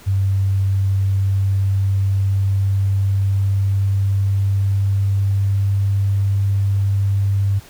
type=tone with pitch glide; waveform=sine; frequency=97.2 to 99.07 Hz; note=G2 to G2; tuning=-14 to +19 cents; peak=-14 dBFS; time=0.06-7.6 s; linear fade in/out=20 ms; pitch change=+33 cents; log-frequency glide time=0.69-6.06 s; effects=pink hiss -44 dBFS RMS until 7.69 s